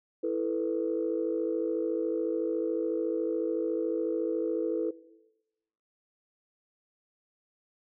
sine chord, E suspended fourth, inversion none, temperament equal, 329.6 / 440 / 493.9 Hz, E4 / A4 / B4, 0 / 0 / 0 cents, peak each -31 dBFS, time 0.23-4.91 s, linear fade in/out 10 ms, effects noise-tail reverb RT60 1.0 s tail -18 dB re dry + tanh soft clip ceiling -18 dBFS

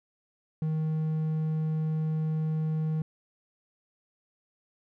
triangle tone, 157 Hz, D#3, 16 cents sharp, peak -24 dBFS, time 0.62-3.02 s, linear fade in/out 2 ms, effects none

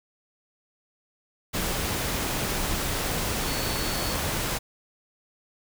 sine tone in noise, 4435 Hz, C#8, in tune, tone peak -36 dBFS, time 3.46-4.15 s, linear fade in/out 20 ms, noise pink, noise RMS -28 dBFS, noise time 1.53-4.59 s, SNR -11 dB, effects none

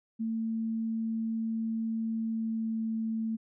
sine tone with pitch glide, 224.5 to 223.1 Hz, A3 to A3, +35 to +24 cents, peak -29 dBFS, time 0.19-3.37 s, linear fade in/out 20 ms, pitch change -11 cents, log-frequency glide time 2.17-2.87 s, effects none

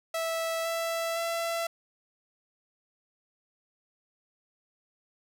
sawtooth tone with pitch steps, 656 / 663.2 / 670.6 Hz, E5 / E5 / E5, -9 / +10 / +30 cents, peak -25 dBFS, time 0.14-1.67 s, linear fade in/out 5 ms, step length 510 ms, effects none

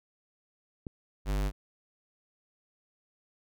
click, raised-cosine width 3 ms, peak -25 dBFS, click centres 0.868 s
square tone, 49.66 Hz, G1, 23 cents sharp, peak -28 dBFS, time 1.25-1.52 s, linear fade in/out 50 ms
effects none

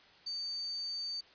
sine tone, 4586 Hz, D8, 42 cents flat, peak -35 dBFS, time 0.26-1.21 s, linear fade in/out 10 ms, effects white hiss -60 dBFS RMS until 1.34 s + resampled to 11025 Hz

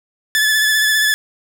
sawtooth tone with vibrato, 1731 Hz, A6, 29 cents flat, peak -9 dBFS, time 0.35-1.14 s, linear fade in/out 0 ms, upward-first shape triangle, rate 15 Hz, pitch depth 31 cents each way, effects none

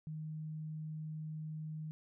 sine tone, 155.56 Hz, D#3, in tune, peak -40 dBFS, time 0.07-1.91 s, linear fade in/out 0 ms, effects none

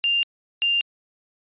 sine tone bursts at uneven times, 2794 Hz, F7, in tune, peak -18 dBFS, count 2, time 0.04-0.23 / 0.62-0.81 s, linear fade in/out 0 ms, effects resampled to 8000 Hz

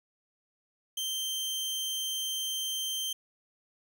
sawtooth tone, 3136 Hz, G7, in tune, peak -28 dBFS, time 0.97-3.13 s, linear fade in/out 5 ms, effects none

